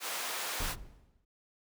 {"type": "high-pass noise", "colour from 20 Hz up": "pink", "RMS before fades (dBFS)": -37, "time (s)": [0, 0.76], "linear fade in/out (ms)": 50, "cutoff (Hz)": 750, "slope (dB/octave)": 12}
{"type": "noise with exponential decay", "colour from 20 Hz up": "brown", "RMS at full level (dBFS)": -34, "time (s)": [0.6, 1.25], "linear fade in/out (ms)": 5, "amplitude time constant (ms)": 140}
{"effects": []}